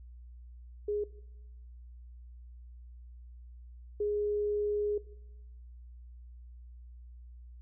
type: tone pair in turn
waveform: sine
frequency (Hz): 415.3 / 415.3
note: G#4 / G#4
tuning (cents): 0 / 0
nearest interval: unison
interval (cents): 0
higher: neither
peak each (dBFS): -29 / -28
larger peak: second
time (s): 0.88-1.04 / 4-4.98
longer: second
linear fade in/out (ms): 5
effects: noise-tail reverb RT60 0.9 s tail -19 dB re dry + added 60 Hz sine -47 dBFS peak until 7.61 s